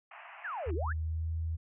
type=band-pass noise; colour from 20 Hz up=pink; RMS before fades=-50 dBFS; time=0.11-0.71 s; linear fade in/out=5 ms; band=650 to 2800 Hz; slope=96 dB/octave
type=exponential two-way sweep; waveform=sine; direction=down then up; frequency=1864 to 311.7 to 1864 Hz; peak=-35 dBFS; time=0.44-0.93 s; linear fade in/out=10 ms; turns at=0.74 s
type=tone with pitch glide; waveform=sine; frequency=78.4 to 81.31 Hz; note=D#2 to E2; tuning=+14 to -23 cents; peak=-31 dBFS; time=0.66-1.57 s; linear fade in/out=20 ms; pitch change=+63 cents; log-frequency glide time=0.82-1.3 s
effects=none